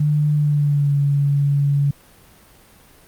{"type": "tone with pitch glide", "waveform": "sine", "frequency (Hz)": [149.1, 141.96], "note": ["D3", "C#3"], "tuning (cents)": [27, 42], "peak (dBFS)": -14, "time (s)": [0, 1.91], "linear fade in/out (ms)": 5, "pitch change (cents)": -85, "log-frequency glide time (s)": [0.34, 0.95], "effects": ["pink hiss -49 dBFS RMS until 3.07 s", "Opus 32 kbps"]}